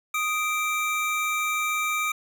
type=tone pair together; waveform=square; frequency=1244.5 / 2342 Hz; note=D#6 / D7; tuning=0 / -5 cents; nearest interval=major seventh; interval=1095 cents; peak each=-28 / -27 dBFS; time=0.14-2.12 s; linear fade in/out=5 ms; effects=none